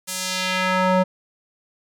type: tone with band-pass filter sweep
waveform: square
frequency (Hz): 185.4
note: F#3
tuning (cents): +4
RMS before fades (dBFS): -21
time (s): 0.07-1.04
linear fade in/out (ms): 20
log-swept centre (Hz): 10000 to 600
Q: 0.99
effects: none